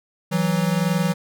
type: tone pair together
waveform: square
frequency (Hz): 164.16 / 185.6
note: E3 / F#3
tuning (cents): -7 / +6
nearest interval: major second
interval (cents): 213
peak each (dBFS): -22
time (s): 0.31-1.14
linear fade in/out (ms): 20
effects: none